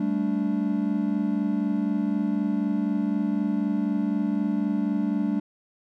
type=chord; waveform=triangle; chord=G suspended second; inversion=none; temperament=equal with one note detuned; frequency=196 / 220 / 291.1 Hz; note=G3 / A3 / D4; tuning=0 / 0 / -15 cents; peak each=-25 dBFS; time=0-5.4 s; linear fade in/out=5 ms; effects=none